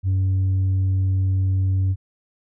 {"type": "tone", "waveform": "sine", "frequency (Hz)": 94.9, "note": "F#2", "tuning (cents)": 44, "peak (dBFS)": -14, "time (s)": [0.03, 1.96], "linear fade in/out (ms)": 50, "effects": ["tanh soft clip ceiling -16 dBFS"]}